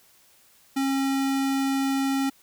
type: tone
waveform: square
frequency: 271.3 Hz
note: C#4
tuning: 37 cents flat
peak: -23 dBFS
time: 0.76-2.3 s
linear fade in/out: 10 ms
effects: white hiss -58 dBFS RMS until 2.42 s